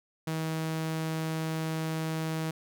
sawtooth tone, 159.8 Hz, D#3, 47 cents sharp, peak -26 dBFS, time 0.27-2.51 s, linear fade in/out 5 ms, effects none

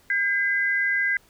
sine tone pair together, 1608.3 / 2025 Hz, G6 / B6, +44 / +43 cents, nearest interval major third, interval 399 cents, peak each -23 dBFS, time 0.1-1.17 s, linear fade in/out 2 ms, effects pink hiss -58 dBFS RMS until 1.29 s

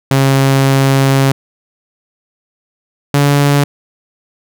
sawtooth tone pair in turn, 135.8 / 142.7 Hz, C#3 / D3, -35 / -49 cents, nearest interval minor second, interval 86 cents, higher second, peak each -4 dBFS, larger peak neither, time 0.11-1.32 / 3.14-3.64 s, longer first, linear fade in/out 2 ms, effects none

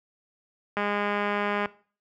click train, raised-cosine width 0.5 ms, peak -13 dBFS, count 183, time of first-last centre 0.77-1.658 s, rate 205 Hz, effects noise-tail reverb RT60 0.4 s tail -19 dB re dry + high-pass 80 Hz 12 dB/octave

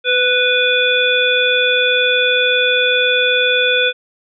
harmonic tone with a mistuned harmonic, 493.9 Hz, B4, in tune, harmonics 1 / 3 / 5 / 7, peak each -17 / -17 / -17 / -17 dBFS, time 0.04-3.93 s, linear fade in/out 50 ms, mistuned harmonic 1, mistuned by +24 cents, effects none

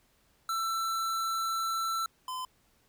square tone pair in turn, 1336 / 1021.4 Hz, E6 / C6, +23 / -42 cents, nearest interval perfect fourth, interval 465 cents, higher first, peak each -30 / -35 dBFS, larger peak first, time 0.49-2.06 / 2.28-2.45 s, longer first, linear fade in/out 2 ms, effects pink hiss -68 dBFS RMS until 2.88 s

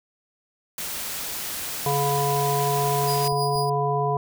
white noise, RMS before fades -31 dBFS, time 0.78-3.28 s, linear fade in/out 2 ms
harmonic tone, 141.8 Hz, C#3, 40 cents sharp, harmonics 1 / 3 / 5 / 7, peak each -26 / -26 / -26 / -26 dBFS, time 1.86-4.17 s, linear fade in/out 2 ms
sawtooth tone with tremolo, 4910 Hz, D#8, 24 cents flat, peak -25 dBFS, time 3.07-3.7 s, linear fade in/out 10 ms, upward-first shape triangle, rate 6.3 Hz, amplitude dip 75%
clicks, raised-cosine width 5 ms, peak -29 dBFS, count 2, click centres 3.324 / 3.558 s
effects none

